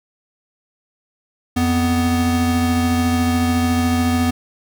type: tone pair together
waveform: square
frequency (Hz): 87.27 / 247.9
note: F2 / B3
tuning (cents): -1 / +7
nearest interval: octave + tritone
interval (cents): 1808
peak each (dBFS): -21 / -17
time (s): 1.56-4.31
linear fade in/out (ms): 10
effects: none